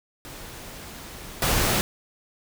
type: noise with level steps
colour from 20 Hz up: pink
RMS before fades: -40 / -22 dBFS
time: 0.25-1.81 s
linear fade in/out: 0 ms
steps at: 1.42 s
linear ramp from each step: 2 ms
effects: none